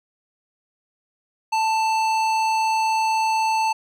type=tone with hard clipping; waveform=sine; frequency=884 Hz; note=A5; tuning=8 cents sharp; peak=-20 dBFS; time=1.52-3.73 s; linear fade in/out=10 ms; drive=14 dB; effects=none